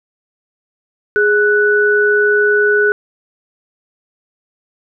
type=tone pair together; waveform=sine; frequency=415.3 / 1483.2 Hz; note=G#4 / F#6; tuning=0 / +4 cents; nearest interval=octave + minor seventh; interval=2204 cents; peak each=-12 dBFS; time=1.16-2.92 s; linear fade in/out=0 ms; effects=none